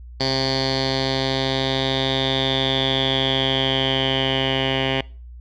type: tone with low-pass filter sweep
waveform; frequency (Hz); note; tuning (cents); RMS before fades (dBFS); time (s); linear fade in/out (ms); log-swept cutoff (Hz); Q
10% pulse; 133.2; C3; +31; -21; 0.2-5.01; 5; 4500 to 2800; 9.9
effects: noise-tail reverb RT60 0.4 s tail -24 dB re dry + added 60 Hz sine -36 dBFS peak until 5.4 s